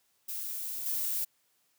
violet noise with level steps, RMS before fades -37 / -32 dBFS, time 0.28-1.25 s, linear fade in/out 10 ms, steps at 0.86 s, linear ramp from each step 2 ms, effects white hiss -72 dBFS RMS until 1.78 s + high-pass 80 Hz 12 dB/octave

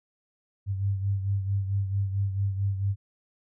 sine beating tone pair, 98 / 102.5 Hz, G2 / G#2, 0 / -22 cents, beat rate 4.5 Hz, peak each -25 / -33 dBFS, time 0.66-2.96 s, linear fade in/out 50 ms, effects none

